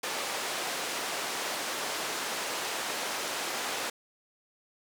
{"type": "band-pass noise", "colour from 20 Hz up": "pink", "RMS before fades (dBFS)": -34, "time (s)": [0.03, 3.9], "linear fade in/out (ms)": 5, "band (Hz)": [480, 9500], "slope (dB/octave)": 12, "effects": []}